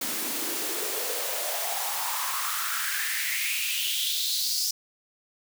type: noise with high-pass filter sweep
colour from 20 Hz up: white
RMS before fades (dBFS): -29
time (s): 0.01-4.71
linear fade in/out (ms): 5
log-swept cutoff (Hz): 230 to 5200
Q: 4.8
effects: none